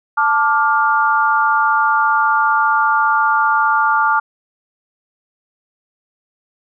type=chord; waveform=sine; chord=D minor; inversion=second; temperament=just; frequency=881 / 1174.7 / 1409.6 Hz; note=A5 / D6 / F6; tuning=+2 / 0 / +16 cents; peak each=-16 dBFS; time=0.17-4.2 s; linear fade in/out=10 ms; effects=none